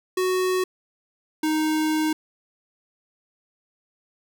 square tone pair in turn, 370 / 311.1 Hz, F#4 / D#4, 0 / 0 cents, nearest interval minor third, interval 300 cents, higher first, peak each -21 dBFS, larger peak neither, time 0.17-0.64 / 1.43-2.13 s, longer second, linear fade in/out 5 ms, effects none

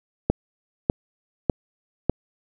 click train, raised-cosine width 2 ms, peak -4 dBFS, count 4, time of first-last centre 0.3-2.096 s, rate 1.67 Hz, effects none

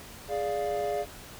triangle chord, D diminished, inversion second, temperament equal, 415.3 / 587.3 / 698.5 Hz, Ab4 / D5 / F5, 0 / 0 / 0 cents, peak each -30 dBFS, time 0.28-1.06 s, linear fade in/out 50 ms, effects pink hiss -46 dBFS RMS until 1.39 s

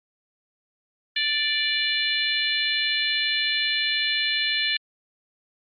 harmonic tone, 587.3 Hz, D5, in tune, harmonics 3 / 4 / 5 / 6 / 7, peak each -28 / -28 / -28 / -28 / -28 dBFS, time 1.16-4.77 s, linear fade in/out 5 ms, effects Opus 32 kbps

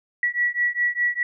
sine beating tone pair, 1935 / 1939.9 Hz, B6 / B6, -36 / -32 cents, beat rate 4.9 Hz, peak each -23 dBFS, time 0.23-1.23 s, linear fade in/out 2 ms, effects none

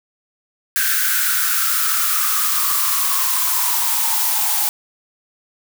blue noise with high-pass filter sweep, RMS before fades -18 dBFS, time 0.76-4.69 s, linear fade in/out 0 ms, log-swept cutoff 1600 to 820 Hz, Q 9.2, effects none

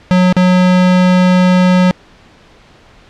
square tone with dropouts, 182.3 Hz, F#3, 25 cents flat, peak -7 dBFS, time 0.11-1.91 s, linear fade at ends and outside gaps 0 ms, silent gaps 0.326-0.366 s, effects pink hiss -43 dBFS RMS until 3.09 s + low-pass 4000 Hz 12 dB/octave

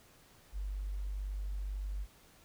sine tone, 49 Hz, G1, in tune, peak -35 dBFS, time 0.52-2.07 s, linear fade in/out 50 ms, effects pink hiss -62 dBFS RMS until 2.44 s

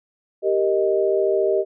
sine chord, Eb major, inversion first, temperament equal, 392 / 466.2 / 622.3 Hz, G4 / Bb4 / Eb5, 0 / 0 / 0 cents, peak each -19 / -24 / -21 dBFS, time 0.42-1.65 s, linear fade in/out 50 ms, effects none

